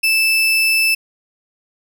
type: tone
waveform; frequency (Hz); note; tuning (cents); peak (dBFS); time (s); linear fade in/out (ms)
35% pulse; 2637; E7; 0; -11; 0.03-0.95; 10
effects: none